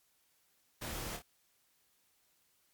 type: noise with echo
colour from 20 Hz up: pink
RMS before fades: -42 dBFS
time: 0.81-1.17 s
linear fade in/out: 10 ms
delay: 27 ms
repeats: 2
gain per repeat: -6 dB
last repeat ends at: 1.224 s
effects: white hiss -73 dBFS RMS until 2.73 s + MP3 96 kbps